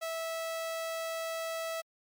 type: tone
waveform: sawtooth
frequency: 654 Hz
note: E5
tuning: 14 cents flat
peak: -30 dBFS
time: 0.01-1.82 s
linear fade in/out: 20 ms
effects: MP3 96 kbps